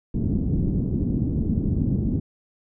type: low-pass noise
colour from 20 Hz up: white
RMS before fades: -23 dBFS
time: 0.14-2.2 s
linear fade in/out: 5 ms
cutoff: 250 Hz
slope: 24 dB/octave
effects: none